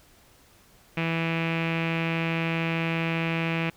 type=tone with low-pass filter; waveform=sawtooth; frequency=164.81 Hz; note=E3; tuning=in tune; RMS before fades=-27 dBFS; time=0.97-3.7 s; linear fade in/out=5 ms; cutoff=2500 Hz; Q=5.1; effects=pink hiss -57 dBFS RMS until 3.76 s